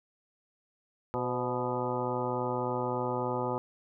harmonic tone with a mistuned harmonic, 123.47 Hz, B2, in tune, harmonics 1 / 2 / 3 / 4 / 5 / 6 / 7 / 8 / 9 / 10, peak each -38 / -38 / -36 / -35 / -41 / -42 / -36 / -39 / -50 / -40 dBFS, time 1.14-3.58 s, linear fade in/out 0 ms, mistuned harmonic 4, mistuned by +41 cents, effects none

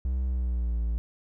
triangle tone with pitch glide, 64 to 57.02 Hz, C2 to A#1, -38 to -38 cents, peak -23 dBFS, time 0.05-0.98 s, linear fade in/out 0 ms, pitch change -200 cents, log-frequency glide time 0.25-0.82 s, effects none

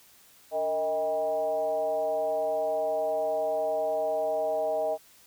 sine tone with frequency modulation, 630 Hz, D#5, 21 cents sharp, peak -25 dBFS, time 0.51-4.98 s, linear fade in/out 50 ms, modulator 170 Hz, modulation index 0.81, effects white hiss -57 dBFS RMS until 5.26 s

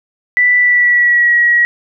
sine tone with pitch glide, 1975.5 to 1910.4 Hz, B6 to A#6, 0 to +42 cents, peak -7 dBFS, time 0.37-1.65 s, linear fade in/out 0 ms, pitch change -58 cents, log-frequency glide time 0.58-1.34 s, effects none

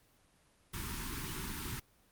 pink band-stop noise, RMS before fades -40 dBFS, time 0.73-1.8 s, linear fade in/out 10 ms, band 410 to 880 Hz, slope 96 dB/octave, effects pink hiss -68 dBFS RMS until 2.11 s + Opus 24 kbps

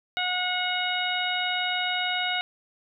harmonic tone with a mistuned harmonic, 727 Hz, F#5, 31 cents flat, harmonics 1 / 2 / 3 / 4 / 5, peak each -31 / -31 / -31 / -31 / -31 dBFS, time 0.17-2.41 s, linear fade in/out 0 ms, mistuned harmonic 5, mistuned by +50 cents, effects none

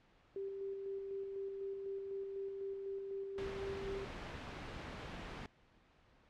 sine tone with tremolo, 392 Hz, G4, in tune, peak -39 dBFS, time 0.36-4.05 s, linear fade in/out 2 ms, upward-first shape square, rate 4 Hz, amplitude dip 30%
pink noise, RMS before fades -46 dBFS, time 3.38-5.46 s, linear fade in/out 0 ms
effects pink hiss -68 dBFS RMS until 6.29 s + low-pass 3000 Hz 12 dB/octave

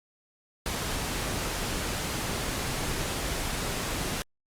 pink noise, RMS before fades -31 dBFS, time 0.66-4.22 s, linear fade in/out 0 ms, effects low-pass 12000 Hz 12 dB/octave + Opus 48 kbps

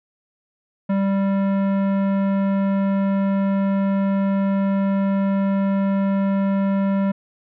sine tone with tanh clipping, 196 Hz, G3, in tune, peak -19 dBFS, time 0.89-7.12 s, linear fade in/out 10 ms, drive 16 dB, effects none

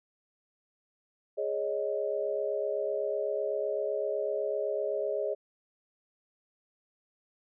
sine chord, Ab suspended fourth, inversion none, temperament equal, 415.3 / 554.4 / 622.3 Hz, Ab4 / Db5 / Eb5, 0 / 0 / 0 cents, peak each -33 dBFS, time 1.37-5.35 s, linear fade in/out 20 ms, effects none

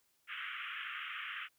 pink band-pass noise, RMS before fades -43 dBFS, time 0.27-1.49 s, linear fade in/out 50 ms, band 1200 to 3200 Hz, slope 96 dB/octave, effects white hiss -75 dBFS RMS until 1.58 s

